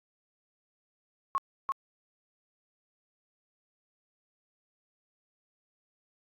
sine tone with echo, 1091 Hz, C#6, 28 cents flat, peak -25 dBFS, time 1.35-1.38 s, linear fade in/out 0 ms, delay 340 ms, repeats 1, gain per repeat -2 dB, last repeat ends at 1.72 s, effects AAC 64 kbps

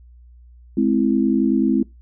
sine chord, Ab augmented, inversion none, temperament equal with one note detuned, 211 / 261.6 / 329.6 Hz, Ab3 / C4 / E4, +28 / 0 / 0 cents, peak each -19 / -18 / -20 dBFS, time 0.77-1.83 s, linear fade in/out 5 ms, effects noise-tail reverb RT60 0.2 s tail -23 dB re dry + added 60 Hz sine -43 dBFS peak until 2.01 s

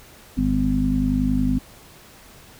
harmonic tone with a mistuned harmonic, 50.7 Hz, G#1, 41 cents flat, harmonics 1 / 2 / 3 / 4 / 5, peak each -24 / -32 / -27 / -26 / -20 dBFS, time 0.37-1.59 s, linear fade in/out 10 ms, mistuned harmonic 1, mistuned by -39 cents, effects pink hiss -47 dBFS RMS until 2.59 s

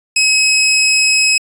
20% pulse tone, 2556 Hz, D#7, 46 cents sharp, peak -5 dBFS, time 0.16-1.38 s, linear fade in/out 5 ms, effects resampled to 32000 Hz

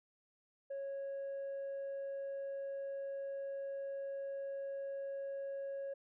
sine tone, 551 Hz, C#5, 11 cents flat, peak -37 dBFS, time 0.7-5.94 s, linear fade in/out 10 ms, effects tanh soft clip ceiling -38 dBFS

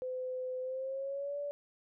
sine tone with pitch glide, 510 to 575.8 Hz, C5 to D5, -44 to -34 cents, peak -35 dBFS, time 0.02-1.51 s, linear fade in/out 0 ms, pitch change +210 cents, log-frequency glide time 0.61-1.38 s, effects none

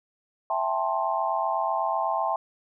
sine chord, A minor seventh, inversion second, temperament just, 660 / 792 / 880 / 1056 Hz, E5 / G5 / A5 / C6, +2 / +18 / 0 / +16 cents, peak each -29 dBFS, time 0.5-2.36 s, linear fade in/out 2 ms, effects none

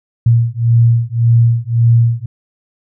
sine beating tone pair, 116 / 117.8 Hz, A#2 / A#2, -8 / +19 cents, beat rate 1.8 Hz, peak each -11 dBFS, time 0.26-2.26 s, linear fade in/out 5 ms, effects none

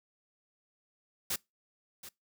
white noise with echo, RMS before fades -33 dBFS, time 1.3-1.36 s, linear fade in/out 5 ms, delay 730 ms, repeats 1, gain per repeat -14 dB, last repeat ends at 2.09 s, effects noise-tail reverb RT60 0.2 s tail -24 dB re dry

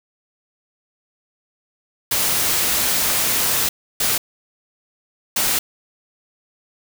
white noise bursts at uneven times, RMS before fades -19 dBFS, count 3, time 2.11-3.69 / 4-4.18 / 5.36-5.59 s, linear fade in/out 5 ms, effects none

